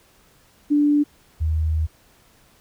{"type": "tone pair in turn", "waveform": "sine", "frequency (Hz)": [292.9, 78.84], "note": ["D4", "D#2"], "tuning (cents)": [-5, 23], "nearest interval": "octave + major seventh", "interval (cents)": 2272, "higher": "first", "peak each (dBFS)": [-14, -18], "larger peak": "first", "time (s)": [[0.7, 1.04], [1.4, 1.87]], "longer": "second", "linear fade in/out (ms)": 20, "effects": ["pink hiss -56 dBFS RMS until 2.6 s"]}